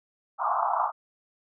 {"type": "band-pass noise", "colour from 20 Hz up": "white", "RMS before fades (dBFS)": -26, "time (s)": [0.38, 0.92], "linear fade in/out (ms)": 50, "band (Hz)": [660, 1300], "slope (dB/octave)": 96, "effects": []}